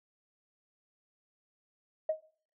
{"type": "tone with exponential decay", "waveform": "sine", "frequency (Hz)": 628, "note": "D#5", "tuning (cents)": 16, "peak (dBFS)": -23, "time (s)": [2.09, 2.21], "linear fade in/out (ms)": 5, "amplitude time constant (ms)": 25, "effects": ["noise-tail reverb RT60 0.5 s tail -21 dB re dry", "tanh soft clip ceiling -19 dBFS"]}